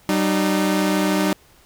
sawtooth tone pair together, 191.76 / 304.4 Hz, G3 / D#4, -38 / -38 cents, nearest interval minor sixth, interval 800 cents, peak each -16 dBFS, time 0.09-1.33 s, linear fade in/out 0 ms, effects pink hiss -53 dBFS RMS until 1.65 s

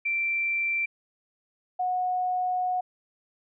sine tone pair in turn, 2349 / 731 Hz, D7 / F#5, 0 / -21 cents, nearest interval octave + minor sixth, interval 2021 cents, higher first, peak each -24 dBFS, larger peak neither, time 0.05-0.86 / 1.79-2.81 s, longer second, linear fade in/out 10 ms, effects none

